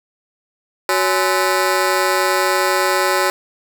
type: ring-modulated tone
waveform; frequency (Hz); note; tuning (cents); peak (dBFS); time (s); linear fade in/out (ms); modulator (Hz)
15% pulse; 466.2; A#4; 0; -5; 0.89-3.3; 0; 95.1
effects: 7-bit